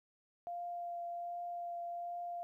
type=tone with vibrato; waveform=sine; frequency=695 Hz; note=F5; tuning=9 cents flat; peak=-39 dBFS; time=0.47-2.43 s; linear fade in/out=0 ms; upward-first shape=triangle; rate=1.3 Hz; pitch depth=12 cents each way; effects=13-bit